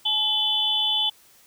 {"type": "tone cluster", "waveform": "sine", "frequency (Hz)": [847, 3035, 3459], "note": ["G#5", "F#7", "A7"], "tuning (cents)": [34, 43, -30], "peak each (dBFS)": [-32, -23, -23], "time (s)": [0.05, 1.1], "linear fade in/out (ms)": 10, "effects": ["white hiss -55 dBFS RMS until 1.46 s"]}